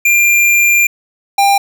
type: tone pair in turn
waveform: square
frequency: 2389 / 797.2 Hz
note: D7 / G5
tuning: +29 / +29 cents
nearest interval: octave + perfect fifth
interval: 1900 cents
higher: first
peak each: -8 dBFS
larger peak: neither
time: 0.05-0.87 / 1.38-1.58 s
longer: first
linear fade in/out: 5 ms
effects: none